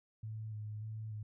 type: tone with vibrato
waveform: sine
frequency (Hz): 107.9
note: A2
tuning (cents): -33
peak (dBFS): -40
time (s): 0.23-1.23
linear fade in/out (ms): 5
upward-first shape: square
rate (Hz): 1.7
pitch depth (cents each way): 24
effects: none